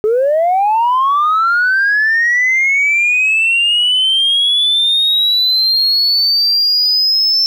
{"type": "linear sweep", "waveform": "sine", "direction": "up", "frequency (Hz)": [414.2, 5340], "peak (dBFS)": -8, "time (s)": [0.04, 7.46], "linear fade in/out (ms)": 0, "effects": ["tanh soft clip ceiling -7 dBFS", "8-bit"]}